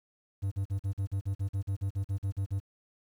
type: tone bursts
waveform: triangle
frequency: 98 Hz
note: G2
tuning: in tune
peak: -26 dBFS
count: 16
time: 0.42-2.601 s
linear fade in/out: 20 ms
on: 96 ms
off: 43 ms
effects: 10-bit